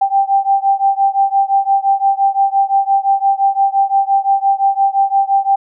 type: beating tone pair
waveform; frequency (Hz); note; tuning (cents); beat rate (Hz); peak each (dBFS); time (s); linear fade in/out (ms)
sine; 784 / 789.8; G5 / G5; 0 / +13; 5.8; -13 / -14; 0.01-5.56; 10
effects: none